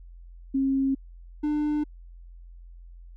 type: tone pair in turn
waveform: sine / triangle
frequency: 270 / 299 Hz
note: C#4 / D4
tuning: -45 / +31 cents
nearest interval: major second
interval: 176 cents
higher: second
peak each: -21 dBFS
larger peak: neither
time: 0.54-0.95 / 1.43-1.84 s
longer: neither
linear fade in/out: 10 ms
effects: added 43 Hz sine -43 dBFS peak until 3.16 s